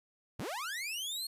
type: linear sweep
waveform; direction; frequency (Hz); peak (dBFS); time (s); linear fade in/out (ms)
sawtooth; up; 61.8 to 4340; -33; 0.39-1.27; 5
effects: resampled to 32000 Hz + 11-bit